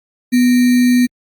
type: tone with sample-and-hold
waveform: sine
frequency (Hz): 246.9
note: B3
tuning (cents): 0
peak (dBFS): -8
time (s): 0.32-1.07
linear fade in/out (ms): 20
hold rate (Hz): 2100
effects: Opus 48 kbps